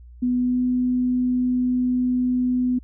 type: tone with pitch glide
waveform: sine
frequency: 247.9 to 250.2 Hz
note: B3 to B3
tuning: +7 to +23 cents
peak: -18 dBFS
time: 0.22-2.79 s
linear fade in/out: 10 ms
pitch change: +16 cents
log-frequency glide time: 0.37-0.62 s
effects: added 60 Hz sine -41 dBFS peak until 2.83 s